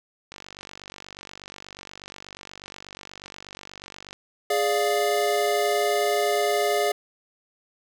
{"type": "click train", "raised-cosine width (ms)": 0.2, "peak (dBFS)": -22, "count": 185, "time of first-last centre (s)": [0.32, 4.13], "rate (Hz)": 48.3}
{"type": "chord", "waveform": "square", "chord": "D diminished", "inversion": "second", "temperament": "equal", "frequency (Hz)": [415.3, 587.3, 698.5], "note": ["Ab4", "D5", "F5"], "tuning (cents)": [0, 0, 0], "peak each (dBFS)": [-25, -27, -26], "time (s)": [4.5, 6.92], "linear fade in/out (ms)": 5}
{"effects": []}